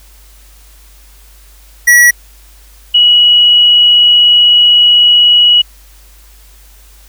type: tone pair in turn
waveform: square / sine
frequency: 1931 / 2919 Hz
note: B6 / F#7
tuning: -39 / -24 cents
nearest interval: perfect fifth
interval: 715 cents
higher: second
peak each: -3 dBFS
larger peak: neither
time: 1.87-2.11 / 2.94-5.62 s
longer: second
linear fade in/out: 10 ms
effects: added 50 Hz sine -38 dBFS peak until 7.08 s + white hiss -44 dBFS RMS until 7.08 s